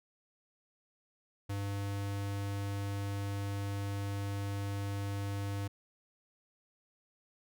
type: tone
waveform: square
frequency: 100 Hz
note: G2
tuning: 35 cents sharp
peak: -35 dBFS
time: 1.49-5.68 s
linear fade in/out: 10 ms
effects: none